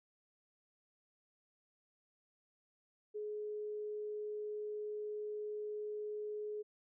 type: tone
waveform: sine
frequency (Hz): 421.6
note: G#4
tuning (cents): +26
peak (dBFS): -39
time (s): 3.14-6.63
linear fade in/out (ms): 20
effects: none